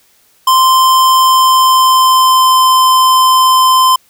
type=tone with pitch glide; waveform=square; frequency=1041 to 1033.8 Hz; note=C6 to C6; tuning=-9 to -21 cents; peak=-6 dBFS; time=0.47-3.96 s; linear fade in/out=5 ms; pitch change=-12 cents; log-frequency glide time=1.14-2.65 s; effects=white hiss -51 dBFS RMS until 4.09 s